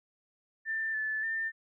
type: tone with pitch steps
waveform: sine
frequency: 1783 / 1742 / 1797 Hz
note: A6 / A6 / A6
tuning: +22 / -18 / +36 cents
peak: -30 dBFS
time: 0.65-1.52 s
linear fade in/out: 50 ms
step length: 290 ms
effects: none